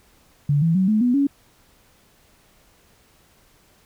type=tone with pitch steps; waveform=sine; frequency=144.3 / 164.8 / 188.22 / 215 / 245.5 / 280.4 Hz; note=D3 / E3 / F#3 / A3 / B3 / C#4; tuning=-30 / 0 / +30 / -40 / -10 / +20 cents; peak=-15 dBFS; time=0.49-1.27 s; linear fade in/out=5 ms; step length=130 ms; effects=pink hiss -57 dBFS RMS until 3.85 s